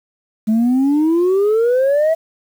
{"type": "exponential sweep", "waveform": "sine", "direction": "up", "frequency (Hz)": [212.8, 659.3], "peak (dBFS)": -9, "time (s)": [0.47, 2.15], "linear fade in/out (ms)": 20, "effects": ["tanh soft clip ceiling -10 dBFS", "7-bit"]}